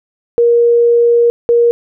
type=tone bursts at uneven times; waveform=sine; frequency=472.2 Hz; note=A#4; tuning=22 cents sharp; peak=-6 dBFS; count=2; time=0.38-1.3 / 1.49-1.71 s; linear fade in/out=0 ms; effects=none